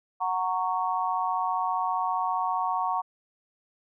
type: chord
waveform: sine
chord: F# major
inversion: none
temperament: just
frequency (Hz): 740 / 925 / 1110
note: F#5 / A#5 / C#6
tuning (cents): 0 / -14 / +2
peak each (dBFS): -29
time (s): 0.2-3.02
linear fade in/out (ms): 20
effects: none